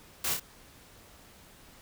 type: noise with echo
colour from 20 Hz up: white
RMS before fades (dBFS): -31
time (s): 0.24-0.34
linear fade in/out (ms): 5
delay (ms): 29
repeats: 2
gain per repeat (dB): -4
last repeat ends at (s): 0.398
effects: pink hiss -55 dBFS RMS until 1.81 s